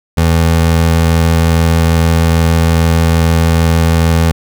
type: tone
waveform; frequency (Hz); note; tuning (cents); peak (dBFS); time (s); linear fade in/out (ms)
25% pulse; 82.41; E2; 0; -4; 0.17-4.32; 10
effects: none